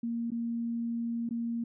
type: tone with dropouts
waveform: sine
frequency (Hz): 233.1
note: A#3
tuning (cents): 0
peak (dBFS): -30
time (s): 0.03-1.64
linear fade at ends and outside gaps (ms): 5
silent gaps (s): 0.305-0.317 / 1.291-1.308
effects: none